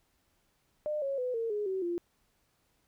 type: tone with pitch steps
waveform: sine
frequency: 603 / 549.8 / 501.2 / 457 / 416.6 / 379.9 / 346.3 Hz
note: D5 / C#5 / B4 / A#4 / G#4 / F#4 / F4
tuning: +46 / -14 / +25 / -34 / +5 / +46 / -15 cents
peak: -30 dBFS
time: 0.86-1.98 s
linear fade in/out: 0 ms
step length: 160 ms
effects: pink hiss -73 dBFS RMS until 2.87 s